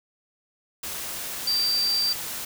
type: tone in noise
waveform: sine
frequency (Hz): 4679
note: D8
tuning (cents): -7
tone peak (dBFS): -21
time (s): 1.47-2.13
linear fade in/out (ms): 5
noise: white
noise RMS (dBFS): -33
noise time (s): 0.83-2.45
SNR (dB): +9
effects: none